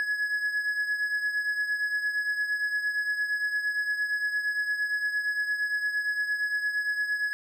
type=beating tone pair; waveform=triangle; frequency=1686 / 1694.7 Hz; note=G#6 / G#6; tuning=+26 / +35 cents; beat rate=8.7 Hz; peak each=-25 / -32 dBFS; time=0-7.33 s; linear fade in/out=0 ms; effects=none